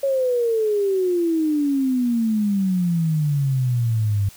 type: exponential sweep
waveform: sine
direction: down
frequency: 556 to 97.8 Hz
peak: -17 dBFS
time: 0.03-4.29 s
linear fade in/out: 5 ms
effects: white hiss -46 dBFS RMS until 4.36 s